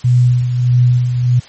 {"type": "tone with tremolo", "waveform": "sine", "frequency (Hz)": 123.47, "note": "B2", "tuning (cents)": 0, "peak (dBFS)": -6, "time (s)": [0.04, 1.4], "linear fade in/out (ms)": 10, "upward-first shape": "sine", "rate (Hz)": 1.6, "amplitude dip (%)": 55, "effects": ["white hiss -39 dBFS RMS until 1.48 s", "MP3 32 kbps"]}